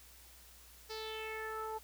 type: tone with low-pass filter sweep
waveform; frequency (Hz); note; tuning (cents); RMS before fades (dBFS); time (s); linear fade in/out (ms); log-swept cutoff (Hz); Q
sawtooth; 438.6; A4; -6; -42; 0.89-1.79; 20; 5100 to 930; 4.5
effects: added 60 Hz sine -61 dBFS peak until 1.83 s + white hiss -59 dBFS RMS until 1.83 s